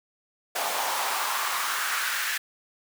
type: noise with high-pass filter sweep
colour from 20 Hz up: pink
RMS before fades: -28 dBFS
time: 0.55-2.38 s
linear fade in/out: 10 ms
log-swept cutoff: 700 to 1700 Hz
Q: 2.6
effects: none